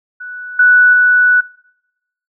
sine tone with level steps, 1480 Hz, F#6, in tune, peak -25 / -5 / -7 dBFS, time 0.2-1.41 s, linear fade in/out 10 ms, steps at 0.59 / 0.93 s, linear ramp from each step 5 ms, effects noise-tail reverb RT60 0.9 s tail -24 dB re dry

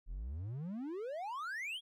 triangle exponential sweep, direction up, 36.74 to 3388 Hz, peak -37 dBFS, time 0.06-1.81 s, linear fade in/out 50 ms, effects none

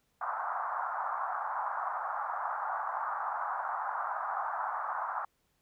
pink band-pass noise, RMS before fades -35 dBFS, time 0.21-5.25 s, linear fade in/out 5 ms, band 740 to 1400 Hz, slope 48 dB/octave, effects pink hiss -75 dBFS RMS until 5.61 s

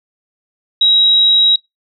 sine tone, 3838 Hz, A#7, 50 cents sharp, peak -7 dBFS, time 0.81-1.56 s, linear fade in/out 5 ms, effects noise-tail reverb RT60 0.2 s tail -26 dB re dry

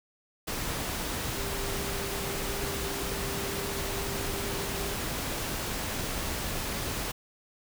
sine tone in noise, 396.5 Hz, G4, 20 cents sharp, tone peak -38 dBFS, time 1.35-4.94 s, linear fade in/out 10 ms, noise pink, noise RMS -33 dBFS, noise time 0.47-7.12 s, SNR -8 dB, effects none

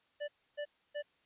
square tone bursts, 587 Hz, D5, 1 cent flat, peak -37 dBFS, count 3, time 0.2-1.026 s, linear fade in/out 20 ms, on 82 ms, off 290 ms, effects white hiss -72 dBFS RMS until 1.25 s + resampled to 8000 Hz

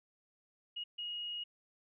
sine tone bursts at uneven times, 2881 Hz, F#7, 47 cents flat, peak -38 dBFS, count 2, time 0.76-0.84 / 0.98-1.44 s, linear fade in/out 10 ms, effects none

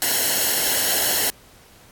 white noise with comb filter, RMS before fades -20 dBFS, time 0.02-1.3 s, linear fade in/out 0 ms, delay 0.83 ms, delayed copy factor -0.65, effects pink hiss -50 dBFS RMS until 1.91 s + AAC 64 kbps

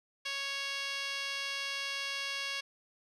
15% pulse tone with band-pass filter, 554.4 Hz, C#5, in tune, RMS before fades -37 dBFS, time 0.25-2.61 s, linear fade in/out 10 ms, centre 3600 Hz, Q 5.9, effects resampled to 32000 Hz

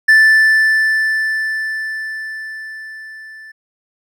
triangle tone with level ramp, 1760 Hz, A6, in tune, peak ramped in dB -3 to -32 dBFS, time 0.08-3.52 s, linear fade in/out 10 ms, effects none

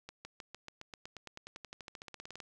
accelerating click train, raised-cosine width 0.2 ms, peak -28 dBFS, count 26, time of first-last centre 0.09-2.402 s, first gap 160 ms, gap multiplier 0.95, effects none

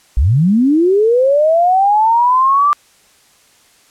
sine linear sweep, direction up, 50.9 to 1186 Hz, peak -8 dBFS, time 0.17-2.73 s, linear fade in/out 0 ms, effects white hiss -50 dBFS RMS until 3.9 s + low-pass 10000 Hz 12 dB/octave

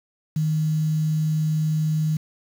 sine tone with quantisation, 155.56 Hz, D#3, in tune, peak -19 dBFS, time 0.36-2.17 s, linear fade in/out 5 ms, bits 7, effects none

